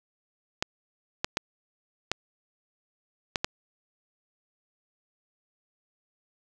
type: clicks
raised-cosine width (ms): 0.2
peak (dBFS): -8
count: 6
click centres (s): 0.625 / 1.245 / 1.371 / 2.116 / 3.358 / 3.445
effects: none